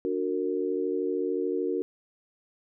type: chord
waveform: sine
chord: D augmented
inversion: none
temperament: just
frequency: 293.7 / 367.1 / 458.9 Hz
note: D4 / F#4 / A#4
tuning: 0 / -14 / -27 cents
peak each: -32 / -29 / -30 dBFS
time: 0.05-1.82 s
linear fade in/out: 0 ms
effects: none